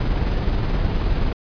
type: noise with tremolo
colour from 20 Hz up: brown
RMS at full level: -19 dBFS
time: 0-1.33 s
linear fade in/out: 5 ms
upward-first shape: square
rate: 19 Hz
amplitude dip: 25%
effects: resampled to 11025 Hz